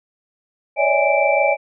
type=tone cluster; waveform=sine; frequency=556 / 582 / 646 / 824 / 2335 Hz; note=C#5 / D5 / E5 / G#5 / D7; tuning=+5 / -16 / -35 / -14 / -11 cents; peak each=-20 dBFS; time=0.76-1.57 s; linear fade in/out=50 ms; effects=none